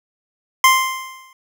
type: tone with exponential decay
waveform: 25% pulse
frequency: 1046.5 Hz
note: C6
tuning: in tune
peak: -3 dBFS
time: 0.64-1.33 s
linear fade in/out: 2 ms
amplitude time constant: 150 ms
effects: none